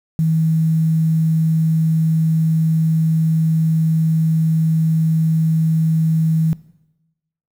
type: tone with quantisation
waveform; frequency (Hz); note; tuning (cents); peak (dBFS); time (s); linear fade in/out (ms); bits
sine; 160.4; E3; -47; -13; 0.19-6.53; 0; 7
effects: noise-tail reverb RT60 1.0 s tail -19 dB re dry